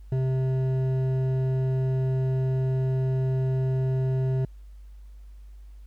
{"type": "tone with hard clipping", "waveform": "sine", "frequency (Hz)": 130.81, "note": "C3", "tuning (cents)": 0, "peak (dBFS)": -24, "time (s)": [0.12, 4.45], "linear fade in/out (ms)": 2, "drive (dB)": 9, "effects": ["added 50 Hz sine -42 dBFS peak until 5.86 s", "pink hiss -68 dBFS RMS until 5.86 s"]}